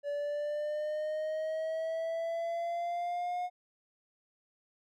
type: exponential sweep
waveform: triangle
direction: up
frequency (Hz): 574 to 721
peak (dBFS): -30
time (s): 0.03-3.5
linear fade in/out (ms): 50
effects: none